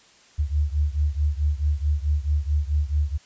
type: beating tone pair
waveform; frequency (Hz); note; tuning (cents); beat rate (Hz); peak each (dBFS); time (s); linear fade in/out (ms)
sine; 72.3 / 76.9; D2 / D#2; -27 / -20; 4.6; -22 / -24; 0.38-3.18; 20
effects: white hiss -54 dBFS RMS until 3.25 s + resampled to 16000 Hz